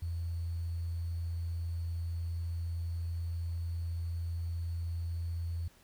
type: tone with sample-and-hold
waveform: sine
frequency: 84.5 Hz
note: E2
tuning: 43 cents sharp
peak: -33 dBFS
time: 0.02-5.68 s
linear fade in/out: 5 ms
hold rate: 4410 Hz
effects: pink hiss -63 dBFS RMS until 5.83 s